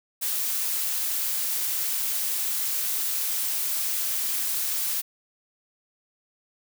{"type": "noise", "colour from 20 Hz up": "blue", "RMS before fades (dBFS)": -27, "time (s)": [0.21, 5.02], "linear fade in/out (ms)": 20, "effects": []}